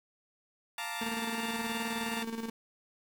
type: chord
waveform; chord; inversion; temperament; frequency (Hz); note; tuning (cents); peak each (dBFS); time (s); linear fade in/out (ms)
15% pulse; Bb major seventh; second; equal; 698.5 / 880 / 932.3 / 1174.7; F5 / A5 / Bb5 / D6; 0 / 0 / 0 / 0; -36 / -33 / -34 / -38; 0.78-2.23; 2
type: tone with tremolo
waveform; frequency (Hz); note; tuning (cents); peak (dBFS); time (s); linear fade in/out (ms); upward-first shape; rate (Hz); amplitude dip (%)
35% pulse; 227; A#3; -46; -32; 1.01-2.5; 5; square; 19; 55
effects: 9-bit